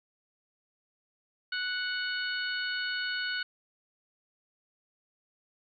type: harmonic tone with a mistuned harmonic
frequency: 740 Hz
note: F#5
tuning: in tune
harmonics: 2 / 3 / 4 / 5 / 6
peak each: -32 / -43 / -38 / -44 / -39 dBFS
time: 1.52-3.43 s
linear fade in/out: 5 ms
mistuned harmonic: 6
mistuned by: -38 cents
effects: none